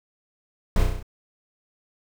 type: noise with echo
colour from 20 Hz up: brown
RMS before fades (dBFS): -19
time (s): 0.76-0.83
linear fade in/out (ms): 2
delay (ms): 33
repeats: 6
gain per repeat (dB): -3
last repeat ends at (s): 1.028
effects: none